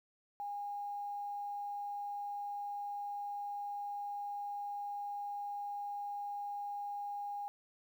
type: tone with quantisation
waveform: sine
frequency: 815 Hz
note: G#5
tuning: 33 cents flat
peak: -38 dBFS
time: 0.4-7.48 s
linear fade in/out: 0 ms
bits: 11
effects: none